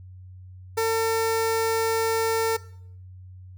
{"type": "tone with notch filter", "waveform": "sawtooth", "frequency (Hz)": 450, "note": "A4", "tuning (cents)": 39, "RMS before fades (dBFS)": -23, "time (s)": [0.77, 2.57], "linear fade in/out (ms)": 10, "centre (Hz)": 3000, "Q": 1.9, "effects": ["noise-tail reverb RT60 0.6 s tail -18 dB re dry", "added 92 Hz sine -41 dBFS peak until 3.57 s"]}